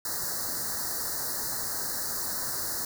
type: band-stop noise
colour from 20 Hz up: white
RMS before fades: -32 dBFS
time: 0.05-2.85 s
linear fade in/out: 2 ms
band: 1900 to 4100 Hz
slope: 96 dB/octave
effects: none